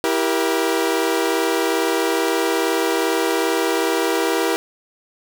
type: chord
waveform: sawtooth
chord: E diminished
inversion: none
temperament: equal with one note detuned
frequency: 329.6 / 392 / 474.9 Hz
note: E4 / G4 / Bb4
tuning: 0 / 0 / +32 cents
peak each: -18 dBFS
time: 0.04-4.56 s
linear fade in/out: 0 ms
effects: none